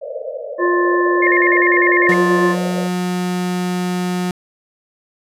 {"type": "band-pass noise", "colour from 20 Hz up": "white", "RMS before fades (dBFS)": -27, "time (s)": [0.01, 2.88], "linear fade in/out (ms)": 20, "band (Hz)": [480, 620], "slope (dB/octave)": 96}
{"type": "harmonic tone", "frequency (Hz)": 351.6, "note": "F4", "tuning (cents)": 12, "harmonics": [1, 3, 5], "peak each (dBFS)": [-14, -19, -21], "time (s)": [0.58, 2.56], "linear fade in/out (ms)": 50}
{"type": "tone with vibrato", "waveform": "sine", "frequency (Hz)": 1973, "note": "B6", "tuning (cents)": -2, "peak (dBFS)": -14, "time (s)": [1.22, 2.14], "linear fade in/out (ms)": 5, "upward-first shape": "square", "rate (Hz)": 10, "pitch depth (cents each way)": 130}
{"type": "tone", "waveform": "35% pulse", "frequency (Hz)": 180, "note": "F#3", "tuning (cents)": -47, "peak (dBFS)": -16, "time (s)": [2.09, 4.31], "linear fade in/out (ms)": 2}
{"effects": ["resampled to 32000 Hz"]}